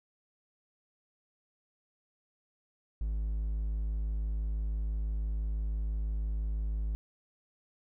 triangle tone, 53 Hz, G#1, 36 cents sharp, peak -28 dBFS, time 3.01-6.95 s, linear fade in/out 0 ms, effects none

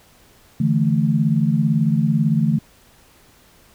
sine chord, D suspended second, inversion none, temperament equal, 146.83 / 164.81 / 220 Hz, D3 / E3 / A3, 0 / 0 / 0 cents, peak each -19 dBFS, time 0.6-2.59 s, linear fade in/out 5 ms, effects pink hiss -52 dBFS RMS until 3.74 s

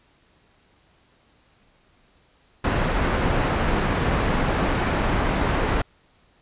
pink low-pass noise, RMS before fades -22 dBFS, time 2.64-5.82 s, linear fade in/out 5 ms, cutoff 2000 Hz, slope 12 dB/octave, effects pink hiss -60 dBFS RMS until 6.41 s + resampled to 8000 Hz

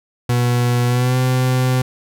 40% pulse tone with pitch glide, 121.8 to 127.86 Hz, B2 to C3, -24 to -40 cents, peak -13 dBFS, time 0.29-1.82 s, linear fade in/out 5 ms, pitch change +84 cents, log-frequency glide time 0.87-1.17 s, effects none

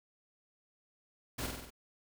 pink noise with echo, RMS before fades -38 dBFS, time 1.38-1.47 s, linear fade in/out 10 ms, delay 47 ms, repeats 5, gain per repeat -3 dB, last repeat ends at 1.705 s, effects none

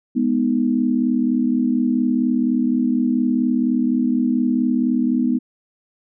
sine chord, G# minor, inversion none, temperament equal, 207.7 / 246.9 / 311.1 Hz, G#3 / B3 / D#4, 0 / 0 / 0 cents, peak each -23 / -17 / -23 dBFS, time 0.15-5.39 s, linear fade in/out 20 ms, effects none

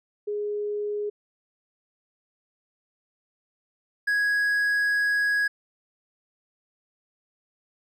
sine / triangle tone pair in turn, 415.3 / 1661.2 Hz, G#4 / G#6, 0 / 0 cents, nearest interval 2 octaves, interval 2400 cents, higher second, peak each -26 / -19 dBFS, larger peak second, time 0.27-1.1 / 4.07-5.48 s, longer second, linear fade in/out 10 ms, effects none

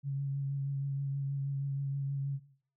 sine tone with vibrato, 138.59 Hz, C#3, in tune, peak -31 dBFS, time 0.03-2.4 s, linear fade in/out 50 ms, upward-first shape triangle, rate 6.3 Hz, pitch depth 25 cents each way, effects noise-tail reverb RT60 0.6 s tail -17 dB re dry

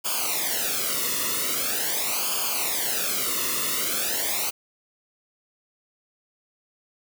white noise with flanger, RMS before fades -26 dBFS, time 0.04-4.51 s, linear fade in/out 20 ms, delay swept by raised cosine 0.51 to 1.29 ms, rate 0.43 Hz, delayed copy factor -1, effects none

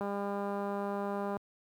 click train, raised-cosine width 1 ms, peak -23 dBFS, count 274, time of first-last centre 0.01-1.368 s, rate 201 Hz, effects high-pass 80 Hz 12 dB/octave + 10-bit

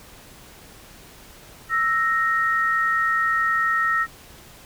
sine tone pair together, 1320.2 / 1864.7 Hz, E6 / A#6, +2 / 0 cents, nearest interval tritone, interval 598 cents, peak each -21 dBFS, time 1.69-4.07 s, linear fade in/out 50 ms, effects pink hiss -46 dBFS RMS until 4.65 s

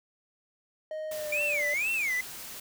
triangle tone with pitch glide, 622.3 to 587.4 Hz, D#5 to D5, 0 to 0 cents, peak -31 dBFS, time 0.91-1.74 s, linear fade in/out 2 ms, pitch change -100 cents, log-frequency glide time 1.11-1.41 s
white noise, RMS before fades -42 dBFS, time 1.11-2.6 s, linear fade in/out 5 ms
triangle tone with vibrato, 2316 Hz, D7, 25 cents flat, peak -25 dBFS, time 1.32-2.21 s, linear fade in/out 5 ms, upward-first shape sine, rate 2.1 Hz, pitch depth 270 cents each way
effects none

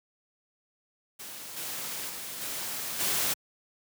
white noise with level steps, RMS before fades -42 / -36 / -39 / -35 / -28 dBFS, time 1.19-3.34 s, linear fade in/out 10 ms, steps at 1.56 / 2.08 / 2.4 / 2.99 s, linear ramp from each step 20 ms, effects high-pass 100 Hz 12 dB/octave

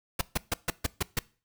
pink noise bursts, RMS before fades -27 dBFS, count 7, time 0.19-1.191 s, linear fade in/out 5 ms, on 23 ms, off 140 ms, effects noise-tail reverb RT60 0.4 s tail -22 dB re dry

